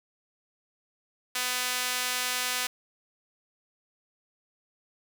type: tone with high-pass filter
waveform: sawtooth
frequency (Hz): 250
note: B3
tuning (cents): +21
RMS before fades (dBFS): -30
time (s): 1.35-2.67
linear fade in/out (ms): 5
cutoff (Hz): 1800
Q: 0.54
effects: none